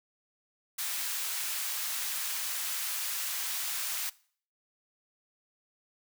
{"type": "high-pass noise", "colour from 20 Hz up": "white", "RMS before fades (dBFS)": -34, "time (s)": [0.78, 4.1], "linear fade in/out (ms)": 10, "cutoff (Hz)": 1100, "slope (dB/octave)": 12, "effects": ["noise-tail reverb RT60 0.5 s tail -21 dB re dry"]}